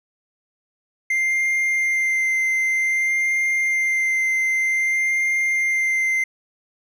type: tone with vibrato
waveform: triangle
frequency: 2093 Hz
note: C7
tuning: in tune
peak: -16 dBFS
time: 1.1-6.24 s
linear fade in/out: 5 ms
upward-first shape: sine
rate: 0.53 Hz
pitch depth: 12 cents each way
effects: none